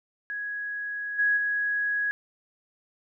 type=tone with level steps; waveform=sine; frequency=1665 Hz; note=G#6; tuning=4 cents sharp; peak=-30 / -20 / -24 dBFS; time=0.3-2.11 s; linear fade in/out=0 ms; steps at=1.18 / 1.36 s; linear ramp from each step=20 ms; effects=none